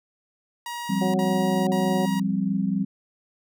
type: tone bursts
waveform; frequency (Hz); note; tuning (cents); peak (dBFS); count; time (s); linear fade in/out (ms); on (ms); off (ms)
sawtooth; 952; A#5; +36; -27; 3; 0.66-2.198; 2; 480; 49
type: chord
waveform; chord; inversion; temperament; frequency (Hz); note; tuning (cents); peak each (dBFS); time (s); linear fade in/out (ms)
sine; F suspended second; none; equal with one note detuned; 172.61 / 196 / 261.6; F3 / G3 / C4; -20 / 0 / 0; -28 / -23 / -29; 0.89-2.85; 10
type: harmonic tone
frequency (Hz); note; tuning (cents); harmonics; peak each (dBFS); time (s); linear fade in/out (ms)
185; F#3; 0; 2 / 3 / 4; -28 / -29 / -30; 1.01-2.06; 10
effects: none